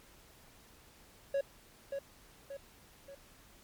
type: tone with echo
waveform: triangle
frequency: 554.4 Hz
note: C#5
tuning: in tune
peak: -27 dBFS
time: 1.34-1.41 s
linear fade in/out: 5 ms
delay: 580 ms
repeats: 3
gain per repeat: -6 dB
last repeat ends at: 3.15 s
effects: pink hiss -60 dBFS RMS until 3.63 s + MP3 96 kbps